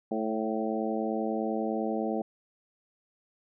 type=harmonic tone with a mistuned harmonic; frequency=110 Hz; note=A2; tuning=in tune; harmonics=2 / 3 / 4 / 5 / 6 / 7; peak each=-32 / -34 / -35 / -36 / -37 / -37 dBFS; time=0.11-2.22 s; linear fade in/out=5 ms; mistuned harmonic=6; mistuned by=+18 cents; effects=none